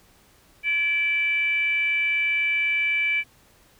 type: tone with frequency modulation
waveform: sine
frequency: 2326 Hz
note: D7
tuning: 17 cents flat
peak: -20 dBFS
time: 0.63-3.24 s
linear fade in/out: 50 ms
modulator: 632 Hz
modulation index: 0.39
effects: pink hiss -57 dBFS RMS until 3.79 s